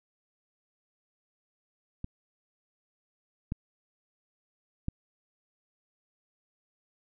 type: clicks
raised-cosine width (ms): 5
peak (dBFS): -23 / -19 / -18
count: 3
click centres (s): 2.044 / 3.521 / 4.884
effects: none